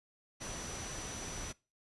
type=tone in noise; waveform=sine; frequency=5920 Hz; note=F#8; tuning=in tune; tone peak=-46 dBFS; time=0.4-1.53 s; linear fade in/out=20 ms; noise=pink; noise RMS=-43 dBFS; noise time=0.4-1.53 s; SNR=-6 dB; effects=noise-tail reverb RT60 0.3 s tail -23 dB re dry + resampled to 24000 Hz